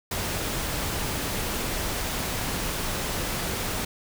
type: noise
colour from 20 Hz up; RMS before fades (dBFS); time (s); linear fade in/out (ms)
pink; -29; 0.11-3.85; 5
effects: none